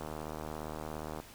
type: click train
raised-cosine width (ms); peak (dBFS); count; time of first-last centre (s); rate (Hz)
1; -26; 93; 0.01-1.2; 77.3
effects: pink hiss -53 dBFS RMS until 1.34 s